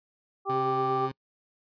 harmonic tone, 392 Hz, G4, in tune, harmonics 1 / 2 / 3, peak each -29 / -29 / -29 dBFS, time 0.45-1.1 s, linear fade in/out 50 ms
20% pulse tone, 133.5 Hz, C3, 35 cents sharp, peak -29 dBFS, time 0.49-1.12 s, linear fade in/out 10 ms
effects noise-tail reverb RT60 0.1 s tail -26 dB re dry + resampled to 11025 Hz

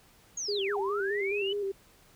sine linear two-way sweep, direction down then up, 6750 to 740 to 3030 Hz, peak -32 dBFS, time 0.37-1.53 s, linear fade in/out 5 ms, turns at 0.77 s
sine tone with vibrato, 400 Hz, G4, 35 cents sharp, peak -29 dBFS, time 0.48-1.72 s, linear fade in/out 10 ms, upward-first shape square, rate 4.8 Hz, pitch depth 39 cents each way
effects pink hiss -60 dBFS RMS until 2.15 s

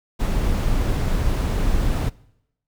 brown noise, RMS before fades -20 dBFS, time 0.19-2.1 s, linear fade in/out 20 ms, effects noise-tail reverb RT60 0.8 s tail -22 dB re dry

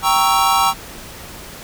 square chord, G diminished seventh, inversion none, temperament equal, 784 / 932.3 / 1108.7 / 1318.5 Hz, G5 / Bb5 / Db6 / Fb6, 0 / 0 / 0 / 0 cents, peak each -19 dBFS, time 0.02-0.74 s, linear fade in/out 50 ms, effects pink hiss -35 dBFS RMS until 1.63 s

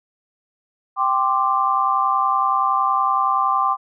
sine chord, G suspended fourth, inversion none, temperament just, 784 / 1045.3 / 1176 Hz, G5 / C6 / D6, 0 / -2 / +2 cents, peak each -22 / -20 / -19 dBFS, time 0.96-3.77 s, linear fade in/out 50 ms, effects none

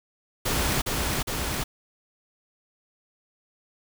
pink noise with echo, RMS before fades -25 dBFS, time 0.45-0.82 s, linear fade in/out 10 ms, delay 410 ms, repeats 2, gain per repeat -2 dB, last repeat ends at 1.64 s, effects none

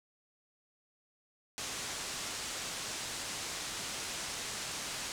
white low-pass noise, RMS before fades -40 dBFS, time 1.58-5.12 s, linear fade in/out 0 ms, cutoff 8300 Hz, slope 24 dB/octave, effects none

